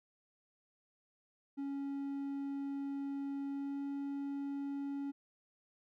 triangle tone with pitch glide, 278.2 to 280 Hz, C#4 to C#4, +6 to +18 cents, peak -35 dBFS, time 1.57-5.12 s, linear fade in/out 20 ms, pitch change +12 cents, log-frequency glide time 3.49-3.83 s, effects none

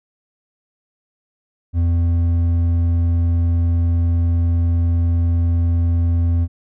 sine tone with hard clipping, 85 Hz, F2, 46 cents flat, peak -15 dBFS, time 1.73-6.48 s, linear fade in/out 50 ms, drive 5 dB, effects none

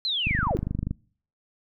sine linear sweep, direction down, 4186 to 276.7 Hz, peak -24 dBFS, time 0.05-0.57 s, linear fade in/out 0 ms
click train, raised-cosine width 5 ms, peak -15 dBFS, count 17, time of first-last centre 0.27-0.91 s, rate 25 Hz
effects noise-tail reverb RT60 0.5 s tail -25 dB re dry

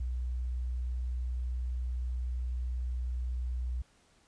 sine tone, 61.74 Hz, B1, in tune, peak -31 dBFS, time 0-3.82 s, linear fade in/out 5 ms, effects pink hiss -66 dBFS RMS until 4.27 s + resampled to 22050 Hz

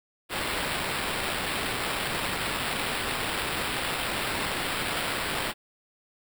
violet noise with sample-and-hold, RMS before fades -30 dBFS, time 0.29-5.54 s, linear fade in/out 50 ms, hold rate 6300 Hz, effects none

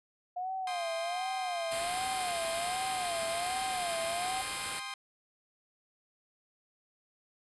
sine tone with vibrato, 711 Hz, F5, 31 cents sharp, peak -33 dBFS, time 0.36-4.42 s, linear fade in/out 10 ms, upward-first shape sine, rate 1.3 Hz, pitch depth 120 cents each way
15% pulse chord, C minor, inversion second, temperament equal with one note detuned, 795.9 / 1046.5 / 1244.5 Hz, G5 / C6 / Eb6, +26 / 0 / 0 cents, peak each -37 / -34 / -39 dBFS, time 0.67-4.94 s, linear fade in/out 2 ms
white band-stop noise, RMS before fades -37 dBFS, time 1.71-4.8 s, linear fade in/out 10 ms, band 5100 to 7400 Hz, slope 96 dB/octave
effects resampled to 24000 Hz

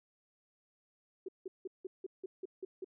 sine tone bursts, 376.6 Hz, F#4, 31 cents sharp, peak -38 dBFS, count 9, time 1.26-2.845 s, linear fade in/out 5 ms, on 25 ms, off 170 ms, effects none

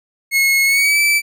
40% pulse tone with pitch glide, 2175 to 2318 Hz, C#7 to D7, -33 to -23 cents, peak -11 dBFS, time 0.31-1.22 s, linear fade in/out 50 ms, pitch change +110 cents, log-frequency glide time 0.65-0.99 s, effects none

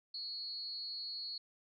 sine tone with amplitude modulation, 4340 Hz, C#8, 37 cents flat, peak -37 dBFS, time 0.14-1.38 s, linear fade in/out 5 ms, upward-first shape sine, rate 288 Hz, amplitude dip 65%, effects none

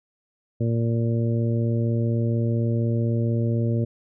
harmonic tone, 115.8 Hz, A#2, 11 cents flat, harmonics 1 / 2 / 3 / 4 / 5, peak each -21 / -27 / -31 / -33 / -35 dBFS, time 0.6-3.85 s, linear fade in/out 10 ms, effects none

